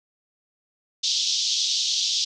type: band-pass noise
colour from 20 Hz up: pink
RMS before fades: -24 dBFS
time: 1.03-2.25 s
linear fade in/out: 10 ms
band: 3300 to 6200 Hz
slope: 48 dB/octave
effects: none